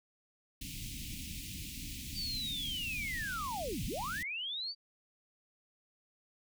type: band-stop noise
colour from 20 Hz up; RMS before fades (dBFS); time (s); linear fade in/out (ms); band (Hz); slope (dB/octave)
pink; -43; 0.61-4.23; 5; 290 to 2300; 48
type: linear two-way sweep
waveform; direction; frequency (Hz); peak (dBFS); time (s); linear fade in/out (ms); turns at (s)
sine; down then up; 4699 to 31.41 to 4699; -36; 2.14-4.75; 50; 3.85
effects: none